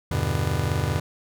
45% pulse chord, E minor seventh, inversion none, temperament just, 82.41 / 98.89 / 123.61 / 148.33 Hz, E2 / G2 / B2 / D3, 0 / +16 / +2 / +18 cents, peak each -28 dBFS, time 0.11-1 s, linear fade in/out 5 ms, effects none

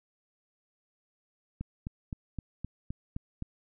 click train, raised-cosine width 5 ms, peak -23 dBFS, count 8, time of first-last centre 1.61-3.423 s, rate 3.86 Hz, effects none

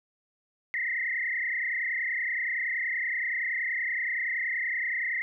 sine tone with frequency modulation, 1975.5 Hz, B6, in tune, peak -27 dBFS, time 0.74-5.22 s, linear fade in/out 0 ms, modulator 30.6 Hz, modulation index 4.3, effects none

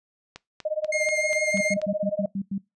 click train, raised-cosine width 0.2 ms, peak -21 dBFS, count 7, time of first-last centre 0.36-1.816 s, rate 4.12 Hz
sine tone with tremolo, 616 Hz, D#5, 17 cents flat, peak -21 dBFS, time 0.65-2.26 s, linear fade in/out 5 ms, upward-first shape sine, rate 17 Hz, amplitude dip 95%
45% pulse tone with vibrato, 2126 Hz, C7, 27 cents sharp, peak -24 dBFS, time 0.92-1.74 s, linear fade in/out 5 ms, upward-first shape triangle, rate 6.5 Hz, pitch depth 20 cents each way
sine tone bursts, 196 Hz, G3, in tune, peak -25 dBFS, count 7, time 1.54-2.581 s, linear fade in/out 5 ms, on 69 ms, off 93 ms
effects noise-tail reverb RT60 0.2 s tail -22 dB re dry + resampled to 22050 Hz

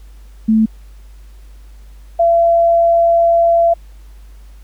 sine tone pair in turn, 220 / 677 Hz, A3 / E5, 0 / +46 cents, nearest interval octave + perfect fifth, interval 1946 cents, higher second, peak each -8 dBFS, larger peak neither, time 0.48-0.66 / 2.19-3.74 s, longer second, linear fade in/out 10 ms, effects added 50 Hz sine -35 dBFS peak until 4.63 s + pink hiss -53 dBFS RMS until 4.63 s

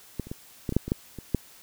clicks, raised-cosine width 3 ms, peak -16 / -29 / -20 / -15 / -17 / -7 / -20 / -10 / -24 / -9 dBFS, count 10, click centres 0.197 / 0.27 / 0.315 / 0.692 / 0.724 / 0.766 / 0.88 / 0.919 / 1.187 / 1.347 s, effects white hiss -52 dBFS RMS until 1.62 s

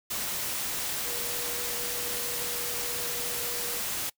sine tone in noise, 482.2 Hz, B4, 41 cents flat, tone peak -41 dBFS, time 1.05-3.8 s, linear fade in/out 10 ms, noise white, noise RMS -32 dBFS, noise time 0.1-4.1 s, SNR -12 dB, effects noise-tail reverb RT60 0.1 s tail -23 dB re dry

